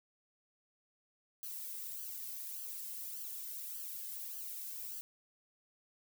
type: noise with flanger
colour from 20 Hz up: violet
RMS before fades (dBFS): -44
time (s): 1.43-5.01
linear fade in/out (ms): 0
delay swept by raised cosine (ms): 0.65 to 1.95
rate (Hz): 1.7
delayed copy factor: +0.75
effects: none